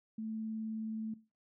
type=tone with vibrato; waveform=sine; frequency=220 Hz; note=A3; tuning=in tune; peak=-37 dBFS; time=0.18-1.14 s; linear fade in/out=5 ms; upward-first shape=sine; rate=19 Hz; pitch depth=9 cents each way; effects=noise-tail reverb RT60 0.3 s tail -17 dB re dry

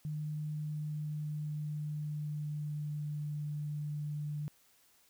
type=tone with pitch glide; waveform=sine; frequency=151.6 to 148.57 Hz; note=D#3 to D3; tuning=-45 to +20 cents; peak=-35 dBFS; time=0.05-4.48 s; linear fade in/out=0 ms; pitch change=-35 cents; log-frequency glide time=0.53-3.33 s; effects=white hiss -67 dBFS RMS until 5.09 s

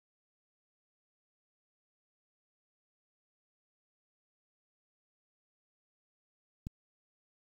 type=click; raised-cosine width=5 ms; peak=-26 dBFS; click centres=6.669 s; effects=9-bit

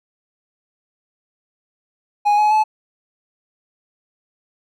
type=tone with pitch steps; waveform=triangle; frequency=828 / 844.9 / 862.2 Hz; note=G#5 / G#5 / A5; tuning=-5 / +30 / -35 cents; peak=-10 dBFS; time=2.25-2.64 s; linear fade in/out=20 ms; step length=130 ms; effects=none

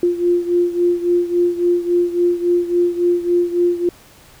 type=beating tone pair; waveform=sine; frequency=349.2 / 352.8 Hz; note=F4 / F4; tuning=0 / +18 cents; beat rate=3.6 Hz; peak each=-15 / -19 dBFS; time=0.03-3.89 s; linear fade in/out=2 ms; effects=pink hiss -46 dBFS RMS until 4.4 s

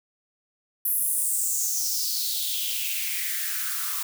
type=noise with high-pass filter sweep; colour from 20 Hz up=blue; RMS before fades=-27 dBFS; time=0.85-4.03 s; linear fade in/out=5 ms; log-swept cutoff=12000 to 1100 Hz; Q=4.4; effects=none

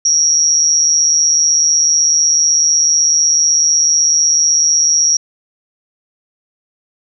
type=tone with amplitude modulation; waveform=sine; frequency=5670 Hz; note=F8; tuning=25 cents sharp; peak=-5 dBFS; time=0.05-5.17 s; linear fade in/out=5 ms; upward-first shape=sine; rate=156 Hz; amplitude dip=85%; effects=none

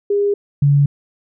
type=tone pair in turn; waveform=sine; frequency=405.9 / 142.52 Hz; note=G#4 / C#3; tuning=-40 / +48 cents; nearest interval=octave + tritone; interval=1812 cents; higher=first; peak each=-13 / -9 dBFS; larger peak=second; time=0.1-0.34 / 0.62-0.86 s; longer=neither; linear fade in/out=5 ms; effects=none

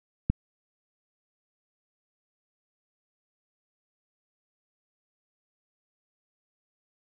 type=click; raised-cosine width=5 ms; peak=-10 dBFS; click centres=0.3 s; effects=none

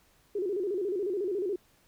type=tone with vibrato; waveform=sine; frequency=383.7 Hz; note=G4; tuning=37 cents flat; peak=-28 dBFS; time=0.35-1.56 s; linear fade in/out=5 ms; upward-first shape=square; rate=14 Hz; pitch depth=120 cents each way; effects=pink hiss -65 dBFS RMS until 1.87 s

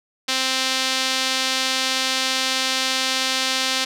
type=tone with band-pass filter; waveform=sawtooth; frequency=261.6 Hz; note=C4; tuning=in tune; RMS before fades=-22 dBFS; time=0.28-3.85 s; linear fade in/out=10 ms; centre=4200 Hz; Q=1.3; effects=none

